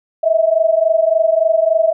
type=tone pair together; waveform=sine; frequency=635.8 / 659.3 Hz; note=D#5 / E5; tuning=+37 / 0 cents; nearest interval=minor second; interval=63 cents; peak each=-14 / -13 dBFS; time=0.23-1.93 s; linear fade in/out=10 ms; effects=none